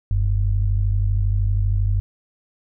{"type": "tone pair together", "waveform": "sine", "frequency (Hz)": [45.3, 98], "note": ["F#1", "G2"], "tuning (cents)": [-36, 0], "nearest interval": "octave + minor second", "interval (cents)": 1336, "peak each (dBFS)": [-19, -19], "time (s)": [0.11, 2], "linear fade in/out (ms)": 0, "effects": []}